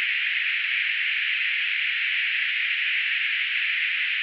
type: band-pass noise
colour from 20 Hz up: white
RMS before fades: -25 dBFS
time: 0-4.22 s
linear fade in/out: 0 ms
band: 1800 to 2800 Hz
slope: 48 dB/octave
effects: none